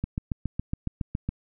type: click train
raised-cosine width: 5 ms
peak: -15 dBFS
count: 10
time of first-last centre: 0.04-1.29 s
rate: 7.2 Hz
effects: none